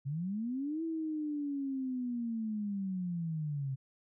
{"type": "linear two-way sweep", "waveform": "sine", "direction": "up then down", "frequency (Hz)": [130.81, 329.6, 130.81], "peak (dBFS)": -33, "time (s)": [0.05, 3.76], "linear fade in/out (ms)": 20, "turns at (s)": 0.83, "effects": []}